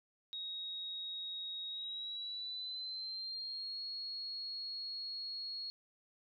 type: tone with pitch glide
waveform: sine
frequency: 3778 to 4315 Hz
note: A#7 to C#8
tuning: +22 to -47 cents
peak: -40 dBFS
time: 0.33-5.7 s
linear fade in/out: 0 ms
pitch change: +231 cents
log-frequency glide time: 1.68-3.8 s
effects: none